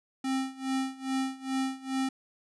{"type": "tone with tremolo", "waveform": "square", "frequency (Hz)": 264.9, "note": "C4", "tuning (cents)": 22, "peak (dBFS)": -27, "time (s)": [0.24, 2.09], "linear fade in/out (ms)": 5, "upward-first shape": "sine", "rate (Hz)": 2.4, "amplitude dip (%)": 90, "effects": ["resampled to 24000 Hz"]}